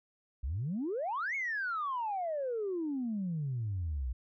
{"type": "exponential two-way sweep", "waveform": "sine", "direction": "up then down", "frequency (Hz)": [58.27, 2231, 58.27], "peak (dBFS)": -31, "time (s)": [0.43, 4.13], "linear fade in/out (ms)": 10, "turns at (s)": 1.35, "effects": ["tanh soft clip ceiling -28 dBFS"]}